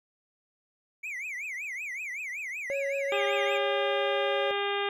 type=tone with vibrato; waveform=triangle; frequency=2234 Hz; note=C#7; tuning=13 cents sharp; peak=-32 dBFS; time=1.03-3.58 s; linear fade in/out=10 ms; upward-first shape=triangle; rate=5.3 Hz; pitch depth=270 cents each way
type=tone; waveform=triangle; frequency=554.4 Hz; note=C#5; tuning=in tune; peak=-27 dBFS; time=2.7-4.51 s; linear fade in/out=0 ms
type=harmonic tone; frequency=402.9 Hz; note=G4; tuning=48 cents sharp; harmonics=1 / 2 / 3 / 4 / 5 / 6 / 7 / 8 / 9; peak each=-31 / -34 / -36 / -37 / -38 / -39 / -39 / -40 / -41 dBFS; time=3.12-4.89 s; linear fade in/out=2 ms
effects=none